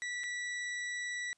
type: tone with dropouts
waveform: 40% pulse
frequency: 1953 Hz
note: B6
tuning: 20 cents flat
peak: -35 dBFS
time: 0.02-1.33 s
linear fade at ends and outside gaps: 0 ms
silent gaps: 0.235-0.239 s
effects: white hiss -75 dBFS RMS until 1.37 s + resampled to 22050 Hz